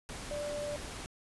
sine tone in noise, 587.3 Hz, D5, in tune, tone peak -35 dBFS, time 0.31-0.76 s, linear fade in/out 0 ms, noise pink, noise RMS -43 dBFS, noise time 0.09-1.06 s, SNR +5 dB, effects resampled to 24000 Hz

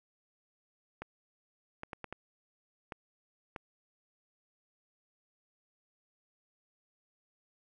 clicks, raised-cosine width 0.5 ms, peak -25 dBFS, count 7, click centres 1.02 / 1.834 / 1.932 / 2.043 / 2.126 / 2.922 / 3.562 s, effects none

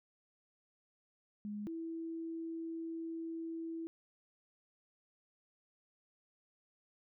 sine tone pair in turn, 207.7 / 328.5 Hz, G#3 / E4, 0 / -6 cents, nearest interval minor sixth, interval 794 cents, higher second, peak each -39 / -39 dBFS, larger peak neither, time 1.45-1.67 / 1.67-3.87 s, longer second, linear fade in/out 0 ms, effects none

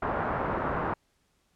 white low-pass noise, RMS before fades -30 dBFS, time 0.02-0.94 s, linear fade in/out 5 ms, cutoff 1300 Hz, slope 24 dB/octave, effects pink hiss -71 dBFS RMS until 1.55 s + low-pass 11000 Hz 12 dB/octave

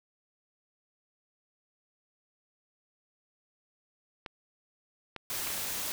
clicks, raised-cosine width 0.3 ms, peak -23 dBFS, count 5, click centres 4.262 / 5.163 / 5.473 / 5.504 / 5.578 s
white noise, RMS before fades -35 dBFS, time 5.3-5.92 s, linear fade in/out 0 ms
effects none

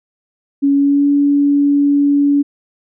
sine tone with pitch glide, 280 to 285.2 Hz, C#4 to C#4, +18 to +49 cents, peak -9 dBFS, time 0.62-2.43 s, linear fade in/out 20 ms, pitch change +31 cents, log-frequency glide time 0.74-1.07 s, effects none

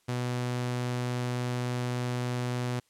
sawtooth tone, 123.47 Hz, B2, in tune, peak -25 dBFS, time 0.08-2.8 s, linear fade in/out 10 ms, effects white hiss -69 dBFS RMS until 2.89 s + low-pass 10000 Hz 12 dB/octave

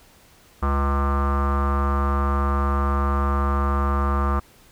square tone with low-pass filter, 70 Hz, C#2, 18 cents sharp, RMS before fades -21 dBFS, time 0.62-4.4 s, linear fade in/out 10 ms, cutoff 1200 Hz, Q 7.3, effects pink hiss -53 dBFS RMS until 4.71 s

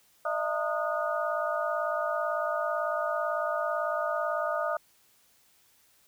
sine tone cluster, 607 / 665 / 914 / 1234 / 1453 Hz, D#5 / E5 / A#5 / D#6 / F#6, -43 / +15 / -34 / -15 / -32 cents, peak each -32 / -32 / -39 / -32 / -37 dBFS, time 0.25-4.77 s, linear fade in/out 5 ms, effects white hiss -64 dBFS RMS until 6.07 s

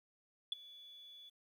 sine tone with ADSR envelope, 3435 Hz, A7, 42 cents flat, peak -30 dBFS, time 0.52-1.3 s, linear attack 3 ms, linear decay 15 ms, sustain -23 dB, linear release 15 ms, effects tanh soft clip ceiling -30 dBFS + 12-bit

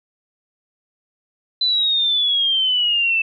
sine exponential sweep, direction down, 4036 to 2637 Hz, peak -15 dBFS, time 1.61-3.22 s, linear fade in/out 5 ms, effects none

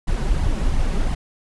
brown noise with flanger, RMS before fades -19 dBFS, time 0.07-1.15 s, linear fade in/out 10 ms, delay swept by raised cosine 0.96 to 5.46 ms, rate 2.9 Hz, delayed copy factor +0.65, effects resampled to 24000 Hz

